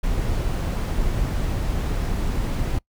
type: noise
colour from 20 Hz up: brown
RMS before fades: -23 dBFS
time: 0.03-2.79 s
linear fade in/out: 10 ms
effects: noise-tail reverb RT60 0.1 s tail -25 dB re dry